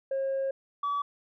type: tone pair in turn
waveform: sine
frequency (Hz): 540 / 1144.2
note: C#5 / D6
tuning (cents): -45 / -45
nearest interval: octave + minor second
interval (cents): 1300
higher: second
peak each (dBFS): -25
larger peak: neither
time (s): 0.11-0.51 / 0.83-1.02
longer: first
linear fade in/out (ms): 5
effects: tanh soft clip ceiling -25 dBFS